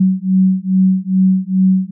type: beating tone pair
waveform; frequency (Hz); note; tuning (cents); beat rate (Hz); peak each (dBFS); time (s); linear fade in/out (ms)
sine; 186.9 / 189.3; F#3 / F#3; +18 / +40; 2.4; -13; 0-1.91; 10
effects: none